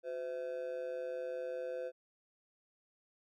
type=tone with amplitude modulation; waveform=triangle; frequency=510 Hz; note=C5; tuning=44 cents flat; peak=-32 dBFS; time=0.03-1.92 s; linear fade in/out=50 ms; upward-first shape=sine; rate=145 Hz; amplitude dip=80%; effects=none